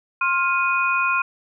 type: tone cluster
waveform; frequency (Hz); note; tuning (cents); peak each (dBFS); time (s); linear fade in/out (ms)
sine; 1062 / 1400 / 2482; C6 / F6 / D#7; +25 / +4 / -5; -22; 0.21-1.22; 5
effects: none